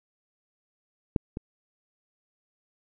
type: clicks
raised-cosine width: 3 ms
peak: -10 / -20 dBFS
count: 2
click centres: 1.162 / 1.371 s
effects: none